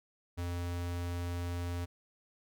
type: tone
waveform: square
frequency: 87.31 Hz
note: F2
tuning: in tune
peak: -35 dBFS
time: 0.37-1.86 s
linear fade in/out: 20 ms
effects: none